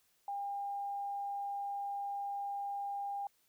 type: tone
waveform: sine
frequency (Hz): 803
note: G5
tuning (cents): +41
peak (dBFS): -36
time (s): 0.28-3.27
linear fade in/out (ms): 2
effects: white hiss -73 dBFS RMS until 3.48 s